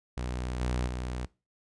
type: tone with level steps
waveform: sawtooth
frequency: 61.8 Hz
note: B1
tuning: 2 cents sharp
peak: -28 / -24 / -29 dBFS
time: 0.17-1.26 s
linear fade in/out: 5 ms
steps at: 0.6 / 0.87 s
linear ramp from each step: 5 ms
effects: noise-tail reverb RT60 0.3 s tail -22 dB re dry + resampled to 22050 Hz